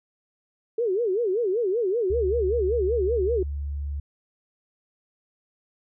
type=tone with vibrato; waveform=sine; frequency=420.9 Hz; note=G#4; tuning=23 cents sharp; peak=-21 dBFS; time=0.78-3.43 s; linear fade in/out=5 ms; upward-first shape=sine; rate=5.2 Hz; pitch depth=250 cents each way
type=tone with pitch glide; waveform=sine; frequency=72 to 71.5 Hz; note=D2 to D2; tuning=-34 to -46 cents; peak=-27 dBFS; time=2.1-4 s; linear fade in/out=5 ms; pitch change=-12 cents; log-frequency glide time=2.31-2.59 s
effects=none